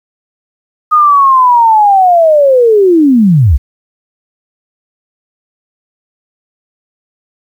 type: linear sweep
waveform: sine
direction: down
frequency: 1244.5 to 55 Hz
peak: -3 dBFS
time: 0.91-3.58 s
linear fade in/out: 20 ms
effects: 7-bit